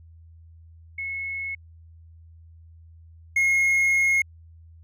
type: tone pair in turn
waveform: sine / triangle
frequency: 2186 / 2157 Hz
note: C#7 / C#7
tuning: -25 / -48 cents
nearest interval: unison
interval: 23 cents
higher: first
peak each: -28 / -16 dBFS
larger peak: second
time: 0.98-1.55 / 3.36-4.22 s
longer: second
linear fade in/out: 5 ms
effects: added 82 Hz sine -46 dBFS peak until 4.83 s